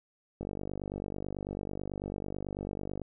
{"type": "click train", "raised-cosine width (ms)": 2, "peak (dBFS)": -23, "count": 129, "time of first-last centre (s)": [0.41, 3.017], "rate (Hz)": 49.1, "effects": []}